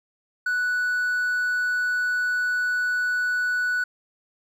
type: tone with hard clipping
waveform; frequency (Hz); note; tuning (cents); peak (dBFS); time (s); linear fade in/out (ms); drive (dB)
triangle; 1480; F#6; 0; -22; 0.46-3.84; 5; 5
effects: none